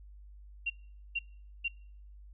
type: tone bursts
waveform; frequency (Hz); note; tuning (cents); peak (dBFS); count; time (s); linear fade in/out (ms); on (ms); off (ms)
sine; 2758; F7; -22; -29; 3; 0.66-1.683; 10; 41; 450
effects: noise-tail reverb RT60 0.6 s tail -26 dB re dry + added 50 Hz sine -49 dBFS peak until 2.33 s